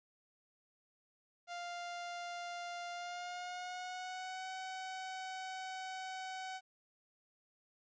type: tone with pitch glide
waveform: sawtooth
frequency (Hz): 698.5 to 753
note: F5 to F#5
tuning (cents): 0 to +30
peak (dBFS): -38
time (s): 1.47-6.61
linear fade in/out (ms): 50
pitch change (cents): +130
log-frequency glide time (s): 2.91-4.49
effects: resampled to 16000 Hz + 13-bit